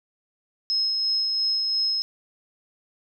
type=tone with tremolo; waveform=sine; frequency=5160 Hz; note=E8; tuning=38 cents flat; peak=-20 dBFS; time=0.7-2.02 s; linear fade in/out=0 ms; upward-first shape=sine; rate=2.9 Hz; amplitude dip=25%; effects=none